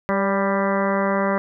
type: harmonic tone with a mistuned harmonic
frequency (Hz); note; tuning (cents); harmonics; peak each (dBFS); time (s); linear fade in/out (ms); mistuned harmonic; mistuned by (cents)
197.4; G3; +12; 1 / 2 / 3 / 4 / 5 / 6 / 7 / 8 / 9 / 10; -23 / -27 / -23 / -32 / -27 / -28 / -33 / -32 / -36 / -32; 0.09-1.38; 0; 3; -27
effects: none